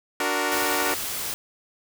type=chord; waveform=10% pulse; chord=D augmented; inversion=none; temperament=equal; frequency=293.7 / 370 / 466.2 Hz; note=D4 / F#4 / A#4; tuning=0 / 0 / 0 cents; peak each=-19 dBFS; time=0.2-0.94 s; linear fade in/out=2 ms
type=noise; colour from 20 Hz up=white; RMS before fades=-30 dBFS; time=0.52-1.34 s; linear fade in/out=0 ms
effects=none